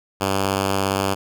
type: tone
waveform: 5% pulse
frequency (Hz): 97.4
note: G2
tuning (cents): -11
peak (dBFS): -8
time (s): 0.2-1.15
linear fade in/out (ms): 20
effects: none